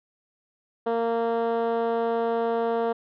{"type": "tone with band-pass filter", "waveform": "10% pulse", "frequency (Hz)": 230.8, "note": "A#3", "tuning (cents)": -17, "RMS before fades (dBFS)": -25, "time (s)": [0.86, 2.93], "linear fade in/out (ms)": 10, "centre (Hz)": 480, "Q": 1.6, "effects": ["resampled to 11025 Hz"]}